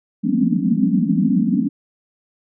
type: band-pass noise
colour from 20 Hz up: pink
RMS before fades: -17 dBFS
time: 0.23-1.69 s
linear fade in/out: 20 ms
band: 170 to 280 Hz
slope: 96 dB/octave
effects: none